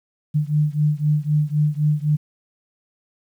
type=beating tone pair; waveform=sine; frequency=148.5 / 152.4 Hz; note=D3 / D#3; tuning=+20 / -36 cents; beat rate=3.9 Hz; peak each=-19 / -20 dBFS; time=0.34-2.17 s; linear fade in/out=20 ms; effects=9-bit

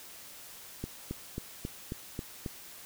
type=click train; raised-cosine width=3 ms; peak=-22 dBFS; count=7; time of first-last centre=0.84-2.462 s; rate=3.7 Hz; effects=white hiss -49 dBFS RMS until 2.85 s

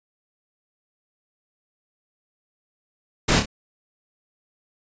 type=noise with echo; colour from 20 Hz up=pink; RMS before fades=-18 dBFS; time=3.28-3.4 s; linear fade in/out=10 ms; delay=29 ms; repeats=2; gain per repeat=-6 dB; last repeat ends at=3.458 s; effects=resampled to 16000 Hz

